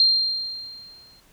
sine tone with exponential decay, 4186 Hz, C8, in tune, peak -12 dBFS, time 0-1.2 s, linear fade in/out 1 ms, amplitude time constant 260 ms, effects pink hiss -57 dBFS RMS until 1.32 s

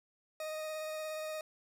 40% pulse tone with vibrato, 622.3 Hz, D#5, in tune, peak -37 dBFS, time 0.4-1.41 s, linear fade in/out 2 ms, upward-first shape sine, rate 17 Hz, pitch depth 12 cents each way, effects none

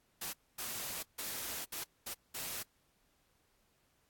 white noise bursts at uneven times, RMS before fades -41 dBFS, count 6, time 0.21-0.33 / 0.58-1.03 / 1.18-1.65 / 1.72-1.84 / 2.06-2.14 / 2.34-2.63 s, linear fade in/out 10 ms, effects pink hiss -74 dBFS RMS until 4.09 s + AAC 64 kbps

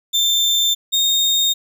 35% pulse tone pair in turn, 3572 / 3694 Hz, A7 / A#7, +25 / -16 cents, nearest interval minor second, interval 59 cents, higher second, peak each -12 dBFS, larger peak neither, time 0.13-0.75 / 0.92-1.54 s, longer neither, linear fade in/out 20 ms, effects none

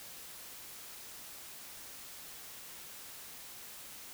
silence, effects white hiss -49 dBFS RMS until 4.13 s

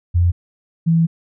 sine tone pair in turn, 87.31 / 165.11 Hz, F2 / E3, 0 / +3 cents, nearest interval major seventh, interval 1103 cents, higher second, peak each -11 dBFS, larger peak neither, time 0.14-0.32 / 0.86-1.07 s, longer second, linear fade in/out 20 ms, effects none

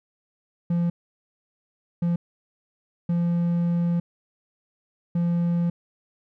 triangle tone bursts at uneven times, 171.9 Hz, F3, 27 cents flat, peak -18 dBFS, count 4, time 0.7-0.9 / 2.02-2.16 / 3.09-4 / 5.15-5.7 s, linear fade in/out 5 ms, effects none

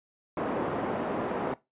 pink band-pass noise, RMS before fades -31 dBFS, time 0.37-1.54 s, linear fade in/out 2 ms, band 270 to 880 Hz, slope 12 dB/octave, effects noise-tail reverb RT60 0.2 s tail -18 dB re dry + resampled to 8000 Hz

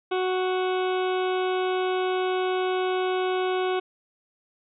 harmonic tone, 370.2 Hz, F#4, 1 cent sharp, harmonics 1 / 2 / 3 / 4 / 6 / 7 / 8 / 9 / 10, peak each -24 / -30 / -34 / -36 / -40 / -41 / -42 / -43 / -44 dBFS, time 0.11-3.8 s, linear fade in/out 10 ms, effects none

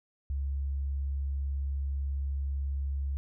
sine tone, 69.1 Hz, C#2, 5 cents flat, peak -29 dBFS, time 0.3-3.17 s, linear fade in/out 0 ms, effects none

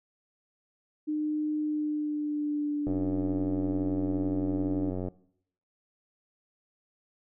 sine tone with pitch glide, 303.6 to 292.8 Hz, D#4 to D4, -42 to -5 cents, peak -27 dBFS, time 1.07-4.91 s, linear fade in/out 20 ms, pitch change -63 cents, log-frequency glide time 1.57-2.88 s
click train, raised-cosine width 2 ms, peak -21 dBFS, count 204, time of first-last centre 2.87-5.084 s, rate 91.7 Hz
effects noise-tail reverb RT60 0.7 s tail -21 dB re dry

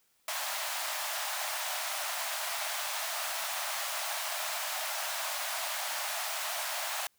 pink high-pass noise, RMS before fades -35 dBFS, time 0.28-7.07 s, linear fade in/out 2 ms, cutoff 600 Hz, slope 96 dB/octave, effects white hiss -71 dBFS RMS until 7.18 s

